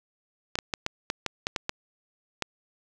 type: clicks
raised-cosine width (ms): 0.2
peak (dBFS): -10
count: 10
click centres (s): 0.555 / 0.588 / 0.738 / 0.864 / 1.101 / 1.263 / 1.469 / 1.562 / 1.694 / 2.423
effects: none